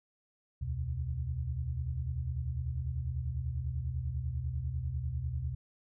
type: tone cluster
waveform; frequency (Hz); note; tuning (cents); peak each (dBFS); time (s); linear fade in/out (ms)
sine; 71.3 / 81.4 / 125.2; C#2 / E2 / B2; +49 / -21 / +24; -37 / -37 / -36; 0.61-5.55; 10
effects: none